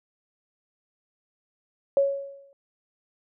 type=tone with exponential decay; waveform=sine; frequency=555 Hz; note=C#5; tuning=2 cents sharp; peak=-15 dBFS; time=1.97-2.53 s; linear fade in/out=1 ms; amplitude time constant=120 ms; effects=none